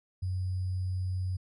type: tone with sample-and-hold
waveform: sine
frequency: 92.5 Hz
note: F#2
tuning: in tune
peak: -29 dBFS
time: 0.22-1.37 s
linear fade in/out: 10 ms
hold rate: 4900 Hz
effects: resampled to 24000 Hz